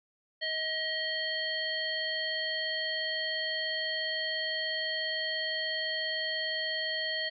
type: harmonic tone with a mistuned harmonic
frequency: 633 Hz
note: D#5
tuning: 30 cents sharp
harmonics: 1 / 3 / 5 / 7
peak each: -39 / -34 / -36 / -36 dBFS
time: 0.41-7.3 s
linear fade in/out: 20 ms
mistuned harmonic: 7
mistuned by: -22 cents
effects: none